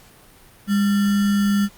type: tone with sample-and-hold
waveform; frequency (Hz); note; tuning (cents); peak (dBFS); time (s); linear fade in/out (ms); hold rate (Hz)
sine; 202.4; G#3; -44; -15; 0.67-1.69; 50; 1575
effects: pink hiss -49 dBFS RMS until 1.77 s + Opus 48 kbps